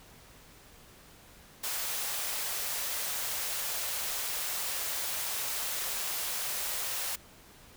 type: high-pass noise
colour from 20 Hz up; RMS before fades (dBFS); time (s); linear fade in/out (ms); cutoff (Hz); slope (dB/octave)
white; -34; 1.63-7.16; 10; 450; 24
effects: pink hiss -55 dBFS RMS until 7.76 s